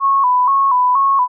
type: tone with vibrato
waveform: sine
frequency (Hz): 1045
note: C6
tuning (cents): -2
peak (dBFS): -10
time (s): 0-1.28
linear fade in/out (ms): 50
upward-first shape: square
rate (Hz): 2.1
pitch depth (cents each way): 84
effects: none